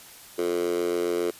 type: tone with high-pass filter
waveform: 10% pulse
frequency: 87.31 Hz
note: F2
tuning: in tune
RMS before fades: -26 dBFS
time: 0.38-1.31 s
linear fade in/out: 10 ms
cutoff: 390 Hz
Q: 5.6
effects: white hiss -47 dBFS RMS until 1.39 s + resampled to 32000 Hz